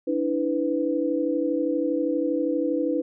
sine tone cluster, 291.9 / 324.4 / 499 Hz, D4 / E4 / B4, -10 / -28 / +18 cents, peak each -26 dBFS, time 0.07-3.02 s, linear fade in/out 10 ms, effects none

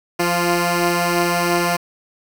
10% pulse tone pair together, 173.14 / 349.2 Hz, F3 / F4, -15 / 0 cents, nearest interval octave, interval 1215 cents, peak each -11 dBFS, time 0.19-1.77 s, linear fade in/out 10 ms, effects 7-bit

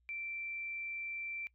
sine tone, 2345 Hz, D7, 3 cents flat, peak -39 dBFS, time 0.09-1.47 s, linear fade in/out 0 ms, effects noise-tail reverb RT60 0.1 s tail -23 dB re dry + added 60 Hz sine -70 dBFS peak until 1.54 s

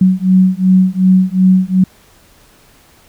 sine beating tone pair, 185 / 187.7 Hz, F#3 / F#3, 0 / +25 cents, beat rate 2.7 Hz, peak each -10 dBFS, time 0.01-1.84 s, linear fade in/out 5 ms, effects pink hiss -47 dBFS RMS until 3.08 s

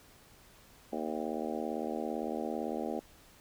harmonic tone with a mistuned harmonic, 77.78 Hz, D#2, in tune, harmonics 3 / 4 / 5 / 6 / 7 / 8 / 9 / 10, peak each -39 / -40 / -41 / -42 / -42 / -43 / -44 / -44 dBFS, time 0.92-3 s, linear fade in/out 10 ms, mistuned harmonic 10, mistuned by +32 cents, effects pink hiss -59 dBFS RMS until 3.4 s

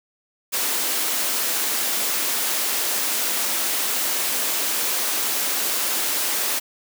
white high-pass noise, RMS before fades -23 dBFS, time 0.52-6.6 s, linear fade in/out 20 ms, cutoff 230 Hz, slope 24 dB/octave, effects none

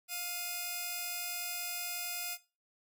5% pulse tone pair together, 703.9 / 2489 Hz, F5 / D#7, +13 / 0 cents, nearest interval octave + minor seventh, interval 2187 cents, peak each -30 / -28 dBFS, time 0.08-2.38 s, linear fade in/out 50 ms, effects noise-tail reverb RT60 0.3 s tail -18 dB re dry

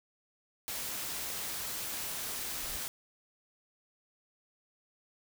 white noise, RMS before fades -38 dBFS, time 0.68-2.88 s, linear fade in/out 0 ms
brown noise with exponential growth, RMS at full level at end -44 dBFS, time 2.21-2.77 s, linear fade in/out 0 ms, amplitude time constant 120 ms
effects none

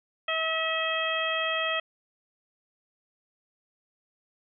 harmonic tone, 644 Hz, E5, 41 cents flat, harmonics 1 / 2 / 3 / 4 / 5, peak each -32 / -32 / -32 / -32 / -32 dBFS, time 0.28-1.8 s, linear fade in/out 5 ms, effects none

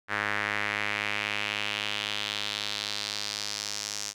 sawtooth tone with band-pass filter sweep, 103.83 Hz, G#2, in tune, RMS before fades -32 dBFS, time 0.08-4.14 s, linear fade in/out 50 ms, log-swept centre 1700 to 6100 Hz, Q 2.5, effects none

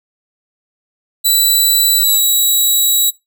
5% pulse tone with pitch glide, 3969 to 3883 Hz, B7 to B7, +8 to -30 cents, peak -3 dBFS, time 1.24-3.11 s, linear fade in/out 20 ms, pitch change -38 cents, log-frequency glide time 1.96-2.21 s, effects noise-tail reverb RT60 0.2 s tail -21 dB re dry

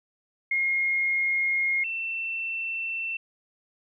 sine tone pair in turn, 2144 / 2686 Hz, C7 / E7, +42 / +32 cents, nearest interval major third, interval 390 cents, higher second, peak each -22 / -28 dBFS, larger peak first, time 0.51-1.84 / 1.84-3.17 s, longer neither, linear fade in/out 5 ms, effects none

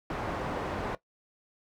white low-pass noise, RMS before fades -34 dBFS, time 0.1-0.95 s, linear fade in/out 2 ms, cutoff 900 Hz, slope 12 dB/octave, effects noise-tail reverb RT60 0.1 s tail -17 dB re dry

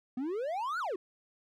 triangle exponential two-way sweep, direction up then down, 240 to 1499 to 338.8 Hz, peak -30 dBFS, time 0.17-0.96 s, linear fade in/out 5 ms, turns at 0.79 s, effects none

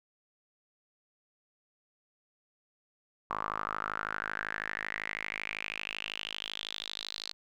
sawtooth tone with band-pass filter sweep, 52.7 Hz, G#1, 26 cents sharp, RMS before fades -38 dBFS, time 3.3-7.33 s, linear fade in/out 0 ms, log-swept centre 1100 to 4300 Hz, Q 6.1, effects none

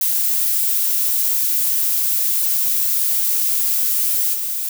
violet noise with level steps, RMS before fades -18 / -23 dBFS, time 0.01-4.69 s, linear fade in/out 2 ms, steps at 4.33 s, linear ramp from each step 20 ms, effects none

